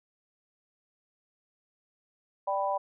sine chord, G major, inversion second, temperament equal, 587.3 / 784 / 987.8 Hz, D5 / G5 / B5, 0 / 0 / 0 cents, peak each -31 dBFS, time 2.47-2.78 s, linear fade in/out 10 ms, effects none

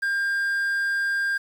triangle tone with quantisation, 1600 Hz, G6, 35 cents sharp, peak -20 dBFS, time 0.02-1.38 s, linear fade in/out 10 ms, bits 8, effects none

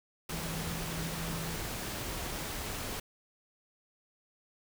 sine tone in noise, 164.81 Hz, E3, in tune, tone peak -39 dBFS, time 0.32-1.56 s, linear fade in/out 5 ms, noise pink, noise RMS -38 dBFS, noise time 0.29-3 s, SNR -4 dB, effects none

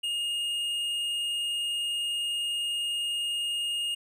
sine tone with hard clipping, 2845 Hz, F7, 31 cents sharp, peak -29 dBFS, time 0.03-3.95 s, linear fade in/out 10 ms, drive 6 dB, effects none

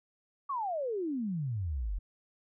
sine exponential sweep, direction down, 1159 to 41.87 Hz, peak -31 dBFS, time 0.49-1.99 s, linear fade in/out 10 ms, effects none

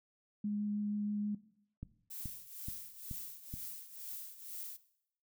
sine tone with vibrato, 207.5 Hz, G#3, 1 cent flat, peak -33 dBFS, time 0.44-1.35 s, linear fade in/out 5 ms, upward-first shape triangle, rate 6.3 Hz, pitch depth 9 cents each way
click train, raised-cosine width 5 ms, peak -30 dBFS, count 5, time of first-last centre 1.83-3.539 s, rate 2.34 Hz
violet noise with tremolo, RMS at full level -43 dBFS, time 2.1-4.77 s, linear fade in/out 10 ms, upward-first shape triangle, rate 2.1 Hz, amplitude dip 80%
effects noise-tail reverb RT60 0.7 s tail -17 dB re dry

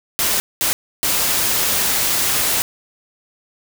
white noise bursts at uneven times, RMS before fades -18 dBFS, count 3, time 0.19-0.4 / 0.61-0.73 / 1.03-2.62 s, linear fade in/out 0 ms, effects none

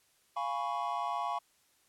triangle chord, C# dominant seventh, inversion first, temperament equal, 698.5 / 830.6 / 987.8 / 1108.7 Hz, E#5 / G#5 / B5 / C#6, 0 / 0 / 0 / 0 cents, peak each -36 / -36 / -36 / -35 dBFS, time 0.36-1.39 s, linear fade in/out 10 ms, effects white hiss -69 dBFS RMS until 1.88 s + low-pass 12000 Hz 12 dB/octave

